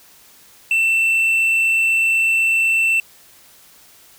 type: tone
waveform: triangle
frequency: 2678 Hz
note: E7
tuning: 27 cents sharp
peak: -12 dBFS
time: 0.71-3 s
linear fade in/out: 2 ms
effects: white hiss -48 dBFS RMS until 4.18 s